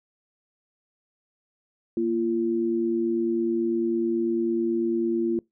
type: tone pair together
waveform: sine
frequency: 232.7 / 341.8 Hz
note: A#3 / F4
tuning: -3 / -37 cents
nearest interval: perfect fifth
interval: 666 cents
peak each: -27 / -23 dBFS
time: 1.97-5.39 s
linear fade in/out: 2 ms
effects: noise-tail reverb RT60 0.2 s tail -26 dB re dry